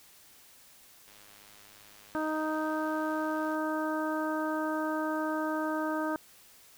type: click train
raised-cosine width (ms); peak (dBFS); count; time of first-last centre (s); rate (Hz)
0.2; -38; 255; 1.08-3.546; 103
type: harmonic tone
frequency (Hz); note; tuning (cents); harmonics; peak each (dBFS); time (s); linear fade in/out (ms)
311.1; D#4; 0; 1 / 2 / 3 / 4 / 5; -32 / -35 / -37 / -38 / -39; 2.15-6.16; 0
effects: white hiss -57 dBFS RMS until 6.77 s